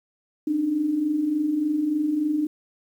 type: tone pair together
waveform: sine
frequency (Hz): 279.6 / 303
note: C#4 / D#4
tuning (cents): +15 / -46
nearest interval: minor second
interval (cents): 139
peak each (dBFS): -30 / -21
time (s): 0.47-2.47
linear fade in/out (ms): 5
effects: 9-bit